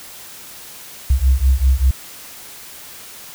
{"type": "beating tone pair", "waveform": "sine", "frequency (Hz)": [63.2, 68.3], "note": ["B1", "C#2"], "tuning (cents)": [41, -25], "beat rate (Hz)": 5.1, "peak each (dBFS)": -13, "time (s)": [1.1, 1.91], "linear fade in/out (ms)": 5, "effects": ["tanh soft clip ceiling -6 dBFS", "white hiss -37 dBFS RMS until 3.34 s"]}